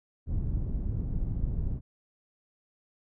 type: low-pass noise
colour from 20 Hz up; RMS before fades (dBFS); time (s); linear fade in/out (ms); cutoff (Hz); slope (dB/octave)
pink; -30; 0.26-1.81; 50; 140; 12
effects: none